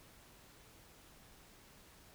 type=silence; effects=pink hiss -61 dBFS RMS until 2.14 s